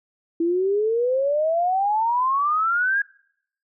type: exponential sweep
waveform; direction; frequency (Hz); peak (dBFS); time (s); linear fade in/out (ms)
sine; up; 328.2 to 1661.2; -18; 0.4-3.02; 5
effects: noise-tail reverb RT60 0.7 s tail -25 dB re dry